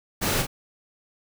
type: noise with echo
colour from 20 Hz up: pink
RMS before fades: -25 dBFS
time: 0.21-0.43 s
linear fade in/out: 20 ms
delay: 40 ms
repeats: 1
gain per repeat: -5 dB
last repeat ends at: 0.47 s
effects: none